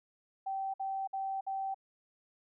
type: tone bursts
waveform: sine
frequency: 775 Hz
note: G5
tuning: 20 cents flat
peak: -33 dBFS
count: 4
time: 0.46-1.745 s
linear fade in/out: 10 ms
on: 280 ms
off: 55 ms
effects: none